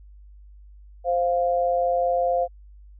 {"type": "tone pair together", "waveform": "sine", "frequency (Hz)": [523.3, 698.5], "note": ["C5", "F5"], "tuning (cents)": [0, 0], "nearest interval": "perfect fourth", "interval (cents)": 500, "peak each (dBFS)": [-22, -22], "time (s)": [1.04, 2.48], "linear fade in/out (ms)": 50, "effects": ["added 50 Hz sine -44 dBFS peak until 2.99 s"]}